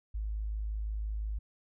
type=tone; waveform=sine; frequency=52.9 Hz; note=G#1; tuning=33 cents sharp; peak=-32 dBFS; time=0.14-1.39 s; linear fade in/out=10 ms; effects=none